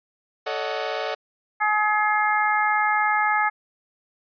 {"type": "chord", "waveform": "sawtooth", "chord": "D# half-diminished seventh", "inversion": "second", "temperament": "equal with one note detuned", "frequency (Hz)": [440, 563.4, 622.3, 740], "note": ["A4", "C#5", "D#5", "F#5"], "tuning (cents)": [0, 28, 0, 0], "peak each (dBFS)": -27, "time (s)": [0.46, 1.15], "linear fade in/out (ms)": 10}
{"type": "harmonic tone", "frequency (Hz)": 423.3, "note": "G#4", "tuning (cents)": 33, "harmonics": [2, 3, 4, 5], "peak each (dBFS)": [-22, -24, -25, -26], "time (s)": [1.6, 3.5], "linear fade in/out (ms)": 20}
{"effects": ["resampled to 11025 Hz"]}